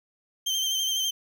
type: tone with vibrato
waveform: 30% pulse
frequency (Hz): 3136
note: G7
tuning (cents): 0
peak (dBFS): -22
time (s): 0.46-1.11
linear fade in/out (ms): 10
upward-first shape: sine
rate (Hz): 12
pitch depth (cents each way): 32
effects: none